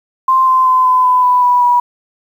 sine tone with pitch steps, 1046.5 / 1035.7 / 1025 / 1014.4 / 1003.9 / 993.5 / 983.2 / 973 Hz, C6 / C6 / C6 / B5 / B5 / B5 / B5 / B5, 0 / -18 / -36 / +46 / +28 / +10 / -8 / -26 cents, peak -7 dBFS, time 0.28-1.8 s, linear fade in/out 5 ms, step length 190 ms, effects 7-bit

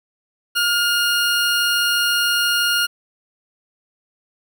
20% pulse tone, 1419 Hz, F6, 27 cents sharp, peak -11 dBFS, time 0.55-2.87 s, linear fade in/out 20 ms, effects 8-bit

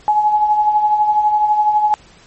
sine tone with tremolo, 845 Hz, G#5, 30 cents sharp, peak -8 dBFS, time 0.08-1.94 s, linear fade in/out 0 ms, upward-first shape triangle, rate 12 Hz, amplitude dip 60%, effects pink hiss -46 dBFS RMS until 2.26 s + MP3 32 kbps

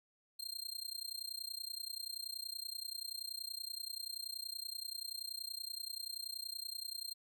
sawtooth tone with amplitude modulation, 4186 Hz, C8, in tune, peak -35 dBFS, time 0.39-7.14 s, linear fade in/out 10 ms, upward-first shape sine, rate 30.5 Hz, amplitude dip 95%, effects none

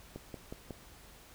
click train, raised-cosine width 2 ms, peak -28 dBFS, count 4, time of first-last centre 0.16-0.707 s, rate 5.48 Hz, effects added 50 Hz sine -61 dBFS peak until 1.34 s + pink hiss -56 dBFS RMS until 1.34 s

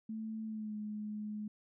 sine tone with pitch glide, 220 to 211.3 Hz, A3 to G#3, 0 to +30 cents, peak -38 dBFS, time 0.09-1.48 s, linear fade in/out 5 ms, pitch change -70 cents, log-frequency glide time 0.45-0.76 s, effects none

